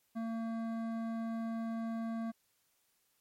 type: tone with hard clipping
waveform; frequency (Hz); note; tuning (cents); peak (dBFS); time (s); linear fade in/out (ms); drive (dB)
sine; 227; A#3; -46; -37; 0.15-2.32; 20; 12
effects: white hiss -75 dBFS RMS until 3.2 s + MP3 64 kbps